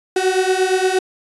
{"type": "beating tone pair", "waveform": "35% pulse", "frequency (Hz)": [370, 378.6], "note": ["F#4", "F#4"], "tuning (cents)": [0, 40], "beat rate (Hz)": 8.6, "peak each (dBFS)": -16, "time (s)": [0.16, 0.99], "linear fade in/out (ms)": 5, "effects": ["resampled to 24000 Hz"]}